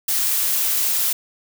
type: noise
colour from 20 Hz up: blue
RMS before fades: -20 dBFS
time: 0.08-1.13 s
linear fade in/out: 5 ms
effects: none